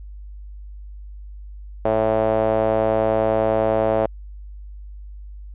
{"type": "tone with band-pass filter", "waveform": "sawtooth", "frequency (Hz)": 110, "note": "A2", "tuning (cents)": 0, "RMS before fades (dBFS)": -19, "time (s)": [1.85, 4.06], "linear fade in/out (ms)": 0, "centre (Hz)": 610, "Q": 3.9, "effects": ["added 50 Hz sine -34 dBFS peak until 5.54 s", "resampled to 8000 Hz"]}